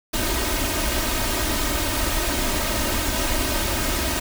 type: noise with comb filter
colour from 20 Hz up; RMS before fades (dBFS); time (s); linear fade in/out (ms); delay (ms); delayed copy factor
pink; -23; 0.13-4.2; 10; 3.2; +0.7
effects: none